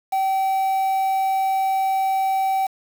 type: tone with quantisation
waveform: triangle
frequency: 770 Hz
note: G5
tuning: 31 cents flat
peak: -16 dBFS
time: 0.12-2.67 s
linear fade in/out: 10 ms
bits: 6
effects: none